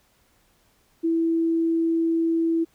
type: tone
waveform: sine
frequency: 329.6 Hz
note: E4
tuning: in tune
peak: -19 dBFS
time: 1.03-2.65 s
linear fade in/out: 20 ms
effects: pink hiss -63 dBFS RMS until 2.74 s